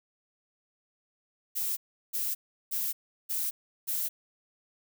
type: noise bursts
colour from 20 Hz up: violet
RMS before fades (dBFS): -31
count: 5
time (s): 1.55-4.09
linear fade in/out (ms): 20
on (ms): 220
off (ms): 360
effects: none